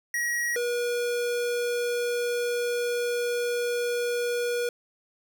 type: tone pair in turn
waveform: square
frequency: 1905 / 481.5 Hz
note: A#6 / B4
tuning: +37 / -44 cents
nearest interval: 2 octaves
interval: 2381 cents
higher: first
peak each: -26 dBFS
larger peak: neither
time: 0.14-0.56 / 0.56-4.69 s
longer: second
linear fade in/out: 2 ms
effects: none